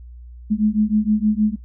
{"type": "beating tone pair", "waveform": "sine", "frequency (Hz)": [209.8, 216.2], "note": ["G#3", "A3"], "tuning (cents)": [18, -30], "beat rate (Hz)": 6.4, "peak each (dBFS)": -18, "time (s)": [0.5, 1.56], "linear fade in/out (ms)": 20, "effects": ["noise-tail reverb RT60 0.1 s tail -19 dB re dry", "added 60 Hz sine -36 dBFS peak until 1.64 s"]}